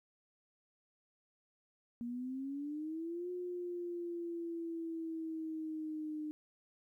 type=exponential two-way sweep; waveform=sine; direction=up then down; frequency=234.8 to 360 to 303.4 Hz; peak=-38 dBFS; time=2.01-6.31 s; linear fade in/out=0 ms; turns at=3.3 s; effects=13-bit